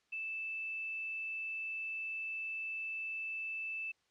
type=tone with quantisation; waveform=sine; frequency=2637 Hz; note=E7; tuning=in tune; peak=-37 dBFS; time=0.12-3.92 s; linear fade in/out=10 ms; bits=11; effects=white hiss -75 dBFS RMS until 4.1 s + low-pass 5000 Hz 12 dB/octave